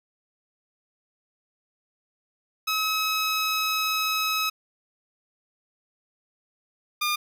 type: tone pair in turn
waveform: 15% pulse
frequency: 1281 / 1209.1 Hz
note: E6 / D#6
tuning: -50 / -50 cents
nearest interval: minor second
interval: 100 cents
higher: first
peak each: -17 dBFS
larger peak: neither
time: 2.67-4.5 / 7.01-7.16 s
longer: first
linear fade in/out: 10 ms
effects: none